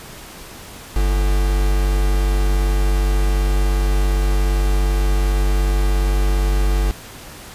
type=tone with quantisation; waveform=triangle; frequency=48.68 Hz; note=G1; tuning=11 cents flat; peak=-12 dBFS; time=0.96-6.91 s; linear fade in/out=0 ms; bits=4; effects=pink hiss -37 dBFS RMS until 7.54 s + resampled to 32000 Hz